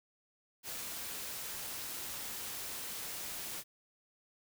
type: noise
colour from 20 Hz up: white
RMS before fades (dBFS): -42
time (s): 0.63-3.64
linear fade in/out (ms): 50
effects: none